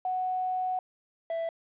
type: tone pair in turn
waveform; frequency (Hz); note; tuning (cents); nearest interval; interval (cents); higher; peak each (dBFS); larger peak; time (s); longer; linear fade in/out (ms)
sine / triangle; 740 / 661.9; F#5 / E5; 0 / +7; major second; 193; first; -27; neither; 0.05-0.79 / 1.3-1.49; first; 2
effects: resampled to 8000 Hz + 10-bit